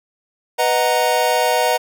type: chord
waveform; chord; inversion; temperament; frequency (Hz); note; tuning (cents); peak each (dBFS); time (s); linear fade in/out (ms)
square; B major seventh; none; equal; 493.9 / 622.3 / 740 / 932.3; B4 / D#5 / F#5 / A#5; 0 / 0 / 0 / 0; -21; 0.58-1.78; 20
effects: none